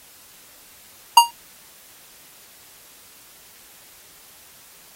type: tone with exponential decay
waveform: square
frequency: 940 Hz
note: A#5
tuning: 14 cents sharp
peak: -3 dBFS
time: 1.17-1.31 s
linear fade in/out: 5 ms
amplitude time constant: 29 ms
effects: white hiss -48 dBFS RMS until 4.95 s + AAC 48 kbps